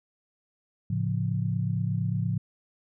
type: chord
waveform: sine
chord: A augmented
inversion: none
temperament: equal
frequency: 110 / 138.59 / 174.61 Hz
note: A2 / C#3 / E#3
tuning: 0 / 0 / 0 cents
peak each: -28 / -30 / -30 dBFS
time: 0.9-2.38 s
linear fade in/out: 5 ms
effects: none

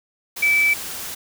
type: tone in noise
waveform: sine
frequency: 2312 Hz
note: D7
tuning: 28 cents flat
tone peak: -14 dBFS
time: 0.42-0.74 s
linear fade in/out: 10 ms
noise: white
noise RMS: -31 dBFS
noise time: 0.36-1.15 s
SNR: +14 dB
effects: none

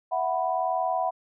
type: chord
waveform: sine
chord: E suspended second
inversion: none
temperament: equal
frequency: 659.3 / 740 / 987.8 Hz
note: E5 / F#5 / B5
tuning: 0 / 0 / 0 cents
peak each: -29 / -26 / -30 dBFS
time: 0.11-1.11 s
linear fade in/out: 20 ms
effects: none

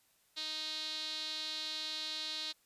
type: tone with band-pass filter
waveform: sawtooth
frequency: 311.1 Hz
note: D#4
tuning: in tune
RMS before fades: -40 dBFS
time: 0.36-2.53 s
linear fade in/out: 20 ms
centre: 4000 Hz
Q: 6
effects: white hiss -71 dBFS RMS until 2.65 s + resampled to 32000 Hz

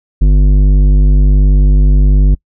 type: tone with tanh clipping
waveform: sine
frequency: 49.35 Hz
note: G1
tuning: 12 cents sharp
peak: -6 dBFS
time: 0.21-2.35 s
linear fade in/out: 10 ms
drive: 12 dB
effects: noise-tail reverb RT60 0.1 s tail -26 dB re dry

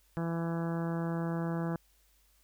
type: harmonic tone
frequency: 167 Hz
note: E3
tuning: 23 cents sharp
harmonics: 1 / 2 / 3 / 4 / 5 / 6 / 7 / 8 / 9 / 10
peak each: -32 / -38 / -42 / -44 / -46 / -48 / -49 / -50 / -51 / -52 dBFS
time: 0.17-1.76 s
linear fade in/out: 0 ms
effects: added 50 Hz sine -67 dBFS peak until 2.43 s + white hiss -69 dBFS RMS until 2.43 s

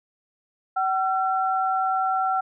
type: tone pair together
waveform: sine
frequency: 760.5 / 1355 Hz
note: F#5 / E6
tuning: +47 / +47 cents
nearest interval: minor seventh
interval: 1000 cents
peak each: -22 / -25 dBFS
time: 0.76-2.41 s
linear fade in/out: 10 ms
effects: none

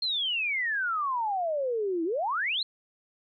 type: exponential two-way sweep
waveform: sine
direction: down then up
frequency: 4267 to 318.5 to 4267 Hz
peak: -26 dBFS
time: 0.02-2.63 s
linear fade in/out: 5 ms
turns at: 2.04 s
effects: none

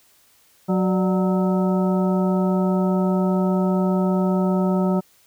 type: harmonic tone with a mistuned harmonic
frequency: 185 Hz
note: F#3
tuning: in tune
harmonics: 1 / 2 / 3 / 4 / 5 / 7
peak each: -18 / -25 / -27 / -32 / -32 / -34 dBFS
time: 0.68-5.01 s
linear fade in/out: 20 ms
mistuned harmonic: 3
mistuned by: +98 cents
effects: white hiss -57 dBFS RMS until 5.26 s

